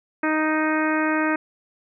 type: harmonic tone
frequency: 311.1 Hz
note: D#4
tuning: in tune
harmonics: 1 / 2 / 3 / 4 / 5 / 6 / 7 / 8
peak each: -22 / -28 / -29 / -29 / -27 / -30 / -34 / -35 dBFS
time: 0.23-1.36 s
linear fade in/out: 5 ms
effects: none